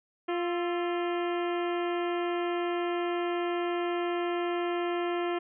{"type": "harmonic tone with a mistuned harmonic", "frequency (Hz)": 349.2, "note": "F4", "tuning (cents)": 0, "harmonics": [1, 2, 3, 4, 5, 6, 7, 8, 9], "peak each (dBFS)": [-29, -35, -39, -41, -43, -45, -46, -47, -48], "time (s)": [0.28, 5.39], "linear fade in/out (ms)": 10, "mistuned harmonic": 4, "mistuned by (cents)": -71, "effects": []}